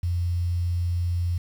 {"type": "tone with quantisation", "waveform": "sine", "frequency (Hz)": 87.31, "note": "F2", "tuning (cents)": 0, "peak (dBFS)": -22, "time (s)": [0.03, 1.38], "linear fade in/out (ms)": 5, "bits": 8, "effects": []}